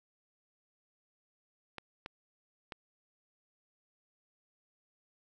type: clicks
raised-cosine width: 0.3 ms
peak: -25 dBFS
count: 3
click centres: 1.783 / 2.061 / 2.722 s
effects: none